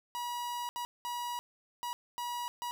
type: tone bursts at uneven times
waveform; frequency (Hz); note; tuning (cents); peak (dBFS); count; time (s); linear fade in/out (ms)
45% pulse; 966; B5; -39; -35; 6; 0.15-0.69 / 0.76-0.85 / 1.05-1.39 / 1.83-1.93 / 2.18-2.48 / 2.62-2.71; 0
effects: none